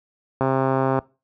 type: click train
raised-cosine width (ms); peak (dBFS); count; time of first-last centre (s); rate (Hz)
1; -7; 78; 0.41-0.989; 133
effects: noise-tail reverb RT60 0.3 s tail -23 dB re dry + high-pass 60 Hz 12 dB/octave